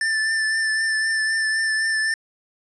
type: tone with vibrato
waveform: square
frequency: 1769 Hz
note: A6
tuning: 9 cents sharp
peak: -20 dBFS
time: 0.01-2.14 s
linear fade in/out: 2 ms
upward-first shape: triangle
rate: 3.9 Hz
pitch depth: 26 cents each way
effects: resampled to 22050 Hz